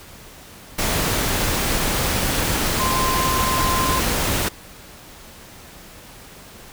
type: tone in noise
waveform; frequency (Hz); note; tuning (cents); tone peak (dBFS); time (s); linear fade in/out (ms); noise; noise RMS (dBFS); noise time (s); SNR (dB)
sine; 1040; C6; -11; -21; 2.79-4; 10; pink; -21; 0.78-4.49; -3
effects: pink hiss -42 dBFS RMS until 6.72 s